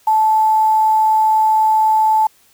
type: tone with quantisation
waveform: sine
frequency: 872 Hz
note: A5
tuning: 16 cents flat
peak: -10 dBFS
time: 0.07-2.27 s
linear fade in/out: 5 ms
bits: 6
effects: white hiss -53 dBFS RMS until 2.53 s